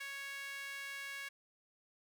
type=tone with high-pass filter; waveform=sawtooth; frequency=554.4 Hz; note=C#5; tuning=in tune; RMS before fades=-45 dBFS; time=0-1.29 s; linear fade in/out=10 ms; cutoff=1900 Hz; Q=3.6; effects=none